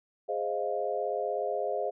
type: chord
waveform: sine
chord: F minor seventh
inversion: first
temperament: equal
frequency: 415.3 / 523.3 / 622.3 / 698.5 Hz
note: Ab4 / C5 / Eb5 / F5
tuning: 0 / 0 / 0 / 0 cents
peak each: -34 dBFS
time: 0.28-1.91 s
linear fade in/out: 20 ms
effects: none